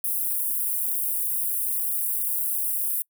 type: high-pass noise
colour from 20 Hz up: white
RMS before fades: -26 dBFS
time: 0.04-3.02 s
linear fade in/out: 2 ms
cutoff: 9500 Hz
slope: 48 dB/octave
effects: noise-tail reverb RT60 0.1 s tail -26 dB re dry